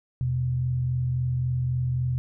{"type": "tone pair together", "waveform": "sine", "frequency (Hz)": [82.41, 126.1], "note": ["E2", "B2"], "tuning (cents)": [0, 36], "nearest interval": "perfect fifth", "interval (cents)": 736, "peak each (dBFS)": [-33, -23], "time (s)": [0.21, 2.18], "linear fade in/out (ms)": 0, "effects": []}